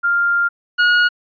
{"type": "tone pair in turn", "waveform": ["sine", "40% pulse"], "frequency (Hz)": [1398, 1444.8], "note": ["F6", "F#6"], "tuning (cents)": [1, -42], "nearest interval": "minor second", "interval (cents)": 57, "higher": "second", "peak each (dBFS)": [-13, -10], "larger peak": "second", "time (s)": [[0.03, 0.49], [0.78, 1.09]], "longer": "first", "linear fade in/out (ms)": 20, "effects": ["resampled to 11025 Hz"]}